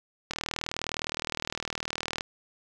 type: click train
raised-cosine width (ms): 0.2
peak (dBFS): -13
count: 76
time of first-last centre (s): 0.31-2.209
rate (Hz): 39.5
effects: none